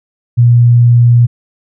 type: tone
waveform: sine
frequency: 119.8 Hz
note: A#2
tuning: 48 cents sharp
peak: -3 dBFS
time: 0.37-1.27 s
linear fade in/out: 20 ms
effects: none